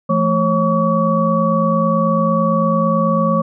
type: tone cluster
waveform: sine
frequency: 170.1 / 219.1 / 544 / 1134 Hz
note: F3 / A3 / C#5 / C#6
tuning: -45 / -7 / -33 / +39 cents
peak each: -18 dBFS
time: 0.09-3.42 s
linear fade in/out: 10 ms
effects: none